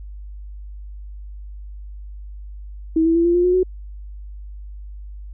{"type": "tone with pitch steps", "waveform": "sine", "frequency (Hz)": [322.3, 329.6, 337.2, 344.8, 352.7, 360.7, 368.9], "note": ["E4", "E4", "E4", "F4", "F4", "F#4", "F#4"], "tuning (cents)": [-39, 0, 39, -22, 17, -44, -5], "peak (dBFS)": -13, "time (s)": [2.96, 3.632], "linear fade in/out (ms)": 5, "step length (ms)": 96, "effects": ["added 50 Hz sine -32 dBFS peak until 5.33 s"]}